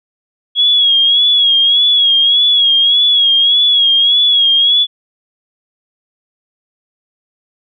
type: tone with vibrato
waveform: sine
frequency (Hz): 3322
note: G#7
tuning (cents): 0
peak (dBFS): -7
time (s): 0.55-4.87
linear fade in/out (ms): 50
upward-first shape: sine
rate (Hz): 1.7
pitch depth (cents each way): 59
effects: none